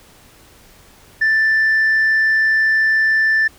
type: tone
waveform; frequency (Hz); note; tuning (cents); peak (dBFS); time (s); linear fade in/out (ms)
sine; 1767; A6; +7; -10; 1.21-3.48; 10
effects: tanh soft clip ceiling -10 dBFS + pink hiss -47 dBFS RMS until 3.58 s